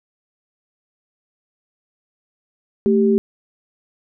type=tone pair together; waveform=sine; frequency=220 / 392 Hz; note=A3 / G4; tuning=0 / 0 cents; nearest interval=minor seventh; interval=1000 cents; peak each=-15 dBFS; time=2.86-3.18 s; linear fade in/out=0 ms; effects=none